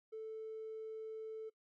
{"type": "tone", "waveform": "triangle", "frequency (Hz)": 440, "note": "A4", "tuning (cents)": 0, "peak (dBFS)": -39, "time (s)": [0.12, 1.5], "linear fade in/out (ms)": 20, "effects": ["noise-tail reverb RT60 0.1 s tail -24 dB re dry", "tanh soft clip ceiling -41 dBFS"]}